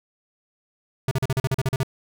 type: tone bursts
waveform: square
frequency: 132.1 Hz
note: C3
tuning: 17 cents sharp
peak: -20 dBFS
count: 11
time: 1.08-1.832 s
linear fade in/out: 2 ms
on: 32 ms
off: 40 ms
effects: none